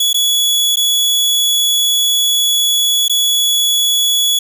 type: tone with dropouts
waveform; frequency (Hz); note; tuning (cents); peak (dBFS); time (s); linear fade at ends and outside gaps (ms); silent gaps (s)
sawtooth; 3389; G#7; +34; -8; 0-4.39; 5; 0.131-0.143 / 0.759-0.769 / 3.082-3.096
effects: none